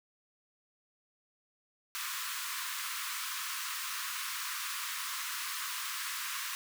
pink high-pass noise, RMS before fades -38 dBFS, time 1.95-6.55 s, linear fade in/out 0 ms, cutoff 1000 Hz, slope 96 dB/octave, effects none

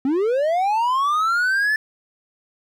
triangle linear sweep, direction up, 253.8 to 1760 Hz, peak -15 dBFS, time 0.05-1.76 s, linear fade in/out 2 ms, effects none

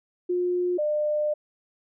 sine tone pair in turn, 357.2 / 600.7 Hz, F4 / D5, +39 / +39 cents, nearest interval major sixth, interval 900 cents, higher second, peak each -22 dBFS, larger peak neither, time 0.29-0.78 / 0.78-1.34 s, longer second, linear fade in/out 10 ms, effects none

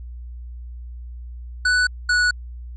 square tone pair in turn, 1486 / 1470.6 Hz, F#6 / F#6, +7 / -11 cents, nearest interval unison, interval 18 cents, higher first, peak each -16 dBFS, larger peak neither, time 1.65-1.87 / 2.09-2.31 s, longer neither, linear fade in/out 5 ms, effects added 60 Hz sine -32 dBFS peak until 2.76 s + resampled to 16000 Hz

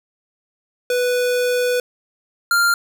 square tone pair in turn, 493.9 / 1394.1 Hz, B4 / F6, 0 / -3 cents, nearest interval octave + tritone, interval 1797 cents, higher second, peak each -17 / -14 dBFS, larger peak second, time 0.9-1.8 / 2.51-2.74 s, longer first, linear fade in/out 2 ms, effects none

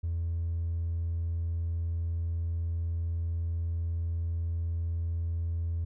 sine tone with hard clipping, 83.9 Hz, E2, 31 cents sharp, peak -29 dBFS, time 0.03-5.85 s, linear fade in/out 10 ms, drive 1 dB, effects none

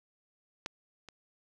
clicks, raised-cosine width 0.2 ms, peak -18 / -30 dBFS, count 2, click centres 0.661 / 1.087 s, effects none

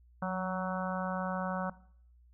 harmonic tone with a mistuned harmonic, 186.5 Hz, F#3, 14 cents sharp, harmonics 1 / 3 / 4 / 5 / 6 / 7 / 8, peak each -34 / -39 / -40 / -41 / -42 / -42 / -43 dBFS, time 0.22-1.7 s, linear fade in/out 5 ms, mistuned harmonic 1, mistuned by -40 cents, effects noise-tail reverb RT60 0.6 s tail -19 dB re dry + added 60 Hz sine -58 dBFS peak until 2.33 s

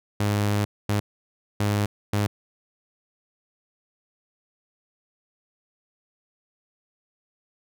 sawtooth tone bursts at uneven times, 103.2 Hz, G#2, 10 cents flat, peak -17 dBFS, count 4, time 0.2-0.65 / 0.89-1 / 1.6-1.86 / 2.13-2.27 s, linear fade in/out 5 ms, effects none

